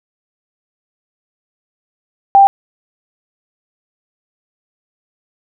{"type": "tone", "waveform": "sine", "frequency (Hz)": 790, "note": "G5", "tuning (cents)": 13, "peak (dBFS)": -3, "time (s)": [2.35, 2.47], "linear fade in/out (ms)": 0, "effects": []}